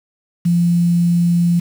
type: tone with quantisation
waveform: sine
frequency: 172.5 Hz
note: F3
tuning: 21 cents flat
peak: -11 dBFS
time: 0.45-1.6 s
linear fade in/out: 10 ms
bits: 6
effects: none